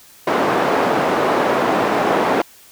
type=band-pass noise; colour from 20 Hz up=white; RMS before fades=-17 dBFS; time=0.27-2.42 s; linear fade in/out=5 ms; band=260 to 840 Hz; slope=12 dB/octave; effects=white hiss -46 dBFS RMS until 2.71 s